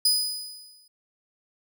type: tone with exponential decay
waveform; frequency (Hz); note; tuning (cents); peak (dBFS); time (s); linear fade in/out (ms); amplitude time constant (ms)
sawtooth; 4978; D#8; 0; -14; 0.05-0.88; 5; 180
effects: none